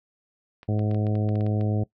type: clicks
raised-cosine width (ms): 0.3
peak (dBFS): -29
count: 11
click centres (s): 0.631 / 0.793 / 0.913 / 0.946 / 1.068 / 1.154 / 1.29 / 1.356 / 1.409 / 1.465 / 1.611
type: harmonic tone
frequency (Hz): 105.8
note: G#2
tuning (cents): +33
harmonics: 1 / 2 / 3 / 4 / 5 / 6 / 7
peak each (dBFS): -23 / -29 / -33 / -35 / -37 / -39 / -40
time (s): 0.68-1.84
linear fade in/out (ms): 10
effects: noise-tail reverb RT60 0.1 s tail -19 dB re dry